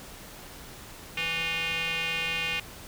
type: tone with band-pass filter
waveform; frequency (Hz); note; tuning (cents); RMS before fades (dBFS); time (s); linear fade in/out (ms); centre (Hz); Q
square; 164.81; E3; 0; -30; 1.17-2.6; 5; 2600; 5.2
effects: pink hiss -45 dBFS RMS until 2.87 s